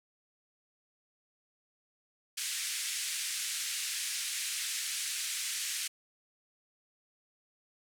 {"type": "band-pass noise", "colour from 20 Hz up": "white", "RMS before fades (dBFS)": -36, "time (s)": [2.37, 5.88], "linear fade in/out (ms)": 10, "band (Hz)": [1800, 10000], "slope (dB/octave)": 24, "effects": []}